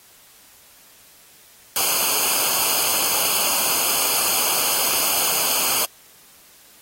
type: noise with comb filter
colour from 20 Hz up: white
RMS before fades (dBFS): -20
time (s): 1.76-5.85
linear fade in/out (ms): 0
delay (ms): 0.53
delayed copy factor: -0.8
effects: white hiss -50 dBFS RMS until 6.81 s + AAC 48 kbps